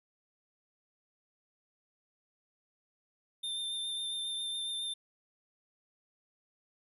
square tone with vibrato, 3592 Hz, A7, 35 cents sharp, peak -35 dBFS, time 3.43-4.94 s, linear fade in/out 10 ms, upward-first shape triangle, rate 7.3 Hz, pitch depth 20 cents each way, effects resampled to 32000 Hz

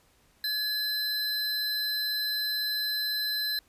square tone pair together, 1700 / 4059 Hz, G#6 / B7, +40 / +47 cents, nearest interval octave + minor third, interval 1507 cents, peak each -35 / -29 dBFS, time 0.44-3.59 s, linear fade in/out 2 ms, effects pink hiss -64 dBFS RMS until 3.68 s + resampled to 32000 Hz

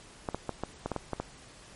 clicks, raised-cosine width 1 ms, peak -17 dBFS, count 9, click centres 0.288 / 0.346 / 0.493 / 0.636 / 0.86 / 0.917 / 0.963 / 1.133 / 1.2 s, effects pink hiss -52 dBFS RMS until 1.75 s + MP3 48 kbps

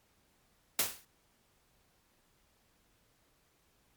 white noise with exponential decay, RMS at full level -26 dBFS, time 0.79-1.05 s, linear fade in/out 2 ms, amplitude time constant 55 ms, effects pink hiss -71 dBFS RMS until 3.96 s + MP3 96 kbps

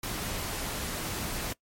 pink noise, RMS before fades -34 dBFS, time 0.03-1.53 s, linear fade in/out 5 ms, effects noise-tail reverb RT60 0.1 s tail -21 dB re dry + MP3 64 kbps

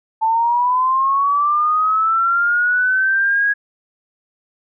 sine linear sweep, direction up, 880 to 1661.2 Hz, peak -13 dBFS, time 0.21-3.54 s, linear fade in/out 20 ms, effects none

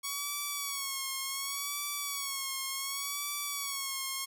5% pulse tone with vibrato, 1114 Hz, C#6, 8 cents sharp, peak -22 dBFS, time 0.03-4.26 s, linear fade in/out 20 ms, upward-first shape sine, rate 0.68 Hz, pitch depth 64 cents each way, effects none

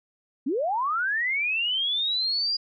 sine linear sweep, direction up, 233.1 to 4873 Hz, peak -23 dBFS, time 0.46-2.57 s, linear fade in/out 10 ms, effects none

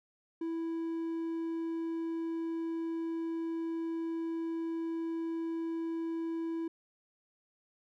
triangle tone, 329.6 Hz, E4, in tune, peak -31 dBFS, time 0.41-6.68 s, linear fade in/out 5 ms, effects none

